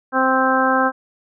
harmonic tone, 261.6 Hz, C4, in tune, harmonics 1 / 2 / 3 / 4 / 5 / 6, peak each -21 / -21 / -21 / -21 / -21 / -21 dBFS, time 0.12-0.92 s, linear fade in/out 50 ms, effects none

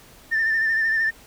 sine tone with vibrato, 1790 Hz, A6, 29 cents sharp, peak -17 dBFS, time 0.31-1.11 s, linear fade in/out 20 ms, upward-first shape triangle, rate 13 Hz, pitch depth 44 cents each way, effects tanh soft clip ceiling -15 dBFS + pink hiss -49 dBFS RMS until 1.26 s

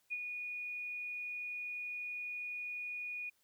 sine tone with ADSR envelope, 2457 Hz, D#7, 22 cents flat, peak -34 dBFS, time 0.1-3.3 s, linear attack 27 ms, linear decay 42 ms, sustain -5 dB, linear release 11 ms, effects white hiss -75 dBFS RMS until 3.43 s

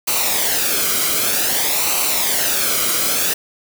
white noise with flanger, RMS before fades -18 dBFS, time 0.07-3.34 s, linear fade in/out 10 ms, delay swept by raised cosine 0.58 to 1.14 ms, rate 0.53 Hz, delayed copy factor -0.6, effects none

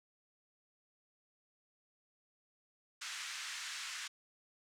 pink band-pass noise, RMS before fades -44 dBFS, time 3.01-4.08 s, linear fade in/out 10 ms, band 1400 to 7900 Hz, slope 24 dB/octave, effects none

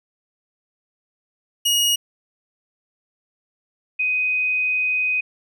sawtooth / sine tone pair in turn, 2880 / 2504 Hz, F#7 / D#7, -47 / +10 cents, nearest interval major second, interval 243 cents, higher first, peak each -13 / -18 dBFS, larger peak first, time 1.65-1.96 / 3.99-5.21 s, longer second, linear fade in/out 10 ms, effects none

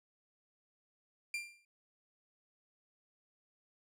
40% pulse tone with exponential decay, 2381 Hz, D7, 23 cents sharp, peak -33 dBFS, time 1.34-1.65 s, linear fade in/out 2 ms, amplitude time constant 67 ms, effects low-pass 12000 Hz 12 dB/octave

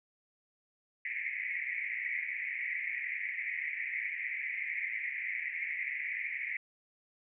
white band-pass noise, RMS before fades -37 dBFS, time 1.05-6.57 s, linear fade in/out 2 ms, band 1900 to 2300 Hz, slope 96 dB/octave, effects none

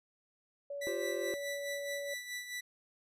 sine tone, 568 Hz, C#5, 42 cents sharp, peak -38 dBFS, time 0.7-2.14 s, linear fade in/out 5 ms
sawtooth tone with tremolo, 1971 Hz, B6, 4 cents flat, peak -34 dBFS, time 0.81-2.61 s, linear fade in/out 10 ms, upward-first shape sine, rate 4.7 Hz, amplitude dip 60%
triangle chord, F suspended second, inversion none, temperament equal, 349.2 / 392 / 523.3 Hz, F4 / G4 / C5, 0 / 0 / 0 cents, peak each -38 dBFS, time 0.87-1.34 s, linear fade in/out 0 ms
effects resampled to 32000 Hz

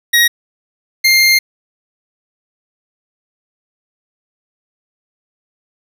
25% pulse tone pair in turn, 1889 / 2111 Hz, A#6 / C7, +22 / +15 cents, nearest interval major second, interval 193 cents, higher second, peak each -4 dBFS, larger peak neither, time 0.13-0.28 / 1.04-1.39 s, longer second, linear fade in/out 10 ms, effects none

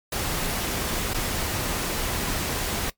pink noise with dropouts, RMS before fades -27 dBFS, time 0.12-2.9 s, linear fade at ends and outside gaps 5 ms, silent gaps 1.136-1.143 s, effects noise-tail reverb RT60 0.1 s tail -19 dB re dry + MP3 96 kbps

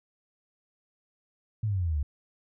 sine exponential sweep, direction down, 112.8 to 68.8 Hz, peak -25 dBFS, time 1.63-2.03 s, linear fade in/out 5 ms, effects none

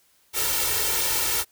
white noise with comb filter, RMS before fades -24 dBFS, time 0.33-1.45 s, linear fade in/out 50 ms, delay 2.2 ms, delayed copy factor +0.9, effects white hiss -62 dBFS RMS until 1.51 s

